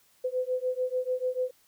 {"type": "beating tone pair", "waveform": "sine", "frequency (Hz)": [504, 510.8], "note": ["B4", "C5"], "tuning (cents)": [35, -42], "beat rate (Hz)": 6.8, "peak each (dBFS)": -30, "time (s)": [0.24, 1.51], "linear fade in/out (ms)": 10, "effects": ["white hiss -64 dBFS RMS until 1.67 s"]}